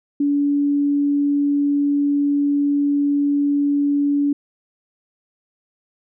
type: tone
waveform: sine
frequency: 286.3 Hz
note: D4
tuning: 44 cents flat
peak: -15 dBFS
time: 0.2-4.33 s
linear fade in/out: 5 ms
effects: none